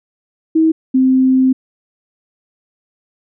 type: tone pair in turn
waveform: sine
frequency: 320.2 / 260.4 Hz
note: D#4 / C4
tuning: +50 / -8 cents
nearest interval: major third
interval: 358 cents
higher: first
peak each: -8 dBFS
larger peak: neither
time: 0.55-0.72 / 0.94-1.53 s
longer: second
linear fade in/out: 10 ms
effects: none